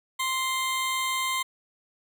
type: tone pair together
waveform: 20% pulse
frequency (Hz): 1046.5 / 3724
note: C6 / A#7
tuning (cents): 0 / -2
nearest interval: octave + minor seventh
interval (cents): 2198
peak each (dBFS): -21 / -29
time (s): 0.19-1.43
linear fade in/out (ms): 10
effects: none